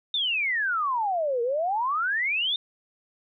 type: exponential two-way sweep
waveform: sine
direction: down then up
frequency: 3681 to 459.3 to 3681 Hz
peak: -23 dBFS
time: 0.14-2.56 s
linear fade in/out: 2 ms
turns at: 1.42 s
effects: none